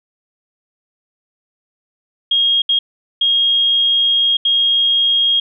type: tone bursts at uneven times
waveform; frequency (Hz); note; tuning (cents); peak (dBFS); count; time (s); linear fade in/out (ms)
sine; 3258; G#7; -34; -11; 4; 2.31-2.62 / 2.69-2.79 / 3.21-4.37 / 4.45-5.4; 5
effects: none